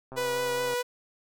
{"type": "click train", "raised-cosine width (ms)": 1, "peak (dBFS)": -28, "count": 82, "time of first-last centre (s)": [0.12, 0.738], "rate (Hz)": 131}
{"type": "tone with vibrato", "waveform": "sawtooth", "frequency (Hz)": 491.1, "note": "B4", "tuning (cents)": -10, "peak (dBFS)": -23, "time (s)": [0.16, 0.83], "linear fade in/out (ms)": 20, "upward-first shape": "sine", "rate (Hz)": 4.8, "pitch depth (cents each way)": 15}
{"effects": []}